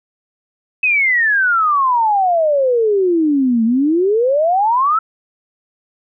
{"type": "exponential two-way sweep", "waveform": "sine", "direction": "down then up", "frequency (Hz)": [2582, 220, 1344], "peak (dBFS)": -11, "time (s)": [0.83, 4.99], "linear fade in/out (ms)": 5, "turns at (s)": 3.64, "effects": []}